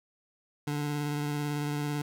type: tone with vibrato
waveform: 25% pulse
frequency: 146.83 Hz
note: D3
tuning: in tune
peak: -26 dBFS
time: 0.67-2.02 s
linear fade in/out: 5 ms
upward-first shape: triangle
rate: 18 Hz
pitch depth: 24 cents each way
effects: none